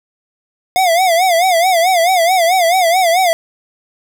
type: tone with vibrato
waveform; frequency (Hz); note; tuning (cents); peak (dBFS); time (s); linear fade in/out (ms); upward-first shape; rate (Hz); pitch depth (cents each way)
square; 708; F5; +23; -10; 0.76-3.33; 0; sine; 4.6; 130
effects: 8-bit